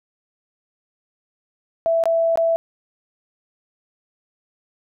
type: tone with dropouts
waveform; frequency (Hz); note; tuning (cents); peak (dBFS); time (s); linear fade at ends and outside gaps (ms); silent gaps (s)
sine; 662; E5; +7; -15; 1.86-2.56; 0; 2.038-2.056 / 2.357-2.374
effects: none